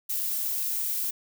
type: noise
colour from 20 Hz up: violet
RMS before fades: -29 dBFS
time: 0.09-1.11 s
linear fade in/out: 10 ms
effects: none